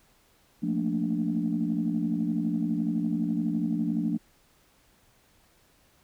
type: chord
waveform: sine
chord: Bb major seventh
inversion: second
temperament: equal with one note detuned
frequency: 174.61 / 220 / 231.9 / 293.7 Hz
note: F3 / A3 / Bb3 / D4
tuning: 0 / 0 / -9 / 0 cents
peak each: -30 dBFS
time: 0.62-4.18 s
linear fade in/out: 20 ms
effects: tanh soft clip ceiling -16 dBFS + pink hiss -63 dBFS RMS until 6.03 s